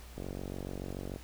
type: click train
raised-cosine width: 2 ms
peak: -26 dBFS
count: 47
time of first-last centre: 0.18-1.161 s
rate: 46.9 Hz
effects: added 60 Hz sine -48 dBFS peak until 1.23 s + pink hiss -54 dBFS RMS until 1.23 s